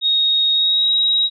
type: tone with pitch glide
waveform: sine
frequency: 3746 to 3820 Hz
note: A#7 to A#7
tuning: +8 to +42 cents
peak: -13 dBFS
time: 0.01-1.3 s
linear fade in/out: 50 ms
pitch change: +34 cents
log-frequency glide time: 0.51-0.89 s
effects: none